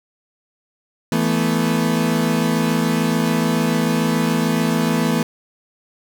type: chord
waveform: 35% pulse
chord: E suspended fourth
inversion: none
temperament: equal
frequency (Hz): 164.81 / 220 / 246.9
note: E3 / A3 / B3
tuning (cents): 0 / 0 / 0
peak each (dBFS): -19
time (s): 1.12-5.23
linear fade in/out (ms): 2
effects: none